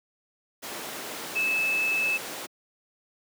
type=tone in noise; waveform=sine; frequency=2612 Hz; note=E7; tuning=17 cents flat; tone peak=-23 dBFS; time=1.35-2.18 s; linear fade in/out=20 ms; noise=pink; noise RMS=-35 dBFS; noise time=0.62-2.47 s; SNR=+9 dB; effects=high-pass 300 Hz 12 dB/octave